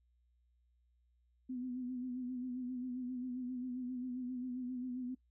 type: tone with vibrato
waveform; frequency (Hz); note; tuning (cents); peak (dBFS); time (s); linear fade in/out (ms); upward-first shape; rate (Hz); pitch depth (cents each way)
sine; 251.2; B3; +30; -38; 1.49-5.15; 10; sine; 7.5; 47
effects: noise-tail reverb RT60 0.1 s tail -21 dB re dry + added 60 Hz sine -70 dBFS peak until 5.3 s